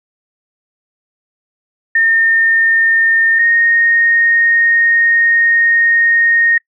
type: tone pair in turn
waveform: sine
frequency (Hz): 1820 / 1855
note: A#6 / A#6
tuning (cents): -42 / -9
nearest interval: unison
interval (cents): 33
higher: second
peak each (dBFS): -8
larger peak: neither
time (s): 1.95-3.39 / 3.39-6.58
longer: second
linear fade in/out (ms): 5
effects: noise-tail reverb RT60 0.1 s tail -25 dB re dry